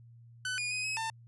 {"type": "tone with pitch steps", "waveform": "sawtooth", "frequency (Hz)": [1505, 2444, 2503, 2557, 896], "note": ["F#6", "D#7", "D#7", "D#7", "A5"], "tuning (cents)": [29, -32, 10, 47, 31], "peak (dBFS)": -29, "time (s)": [0.45, 1.1], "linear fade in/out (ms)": 2, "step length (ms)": 130, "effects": ["added 117 Hz sine -52 dBFS peak until 1.27 s", "resampled to 24000 Hz"]}